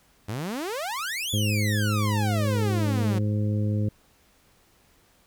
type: exponential two-way sweep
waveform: sawtooth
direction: up then down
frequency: 97 to 3520 to 178.3 Hz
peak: -25 dBFS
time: 0.28-3.19 s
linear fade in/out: 10 ms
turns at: 1.31 s
type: harmonic tone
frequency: 105 Hz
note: G#2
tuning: 19 cents sharp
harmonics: 1 / 2 / 3 / 4 / 5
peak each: -23 / -29 / -35 / -40 / -38 dBFS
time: 1.33-3.89 s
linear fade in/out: 5 ms
effects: pink hiss -61 dBFS RMS until 5.26 s